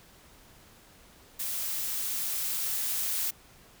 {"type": "noise with level ramp", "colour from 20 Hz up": "blue", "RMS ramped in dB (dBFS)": [-33, -30], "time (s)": [1.39, 3.31], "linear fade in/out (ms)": 10, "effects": ["pink hiss -56 dBFS RMS until 3.8 s"]}